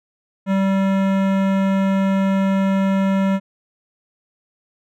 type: tone with hard clipping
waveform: sine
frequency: 193.7 Hz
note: G3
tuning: 20 cents flat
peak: -17 dBFS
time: 0.46-3.4 s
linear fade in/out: 50 ms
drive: 18 dB
effects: none